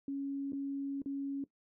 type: tone with dropouts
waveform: sine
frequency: 277.2 Hz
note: C#4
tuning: in tune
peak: -34 dBFS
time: 0.08-1.44 s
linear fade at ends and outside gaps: 2 ms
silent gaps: 0.522-0.531 / 1.019-1.059 s
effects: noise-tail reverb RT60 0.1 s tail -17 dB re dry